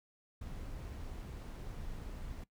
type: noise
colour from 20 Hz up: brown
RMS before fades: -44 dBFS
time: 0.41-2.44 s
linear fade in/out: 5 ms
effects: noise-tail reverb RT60 0.1 s tail -19 dB re dry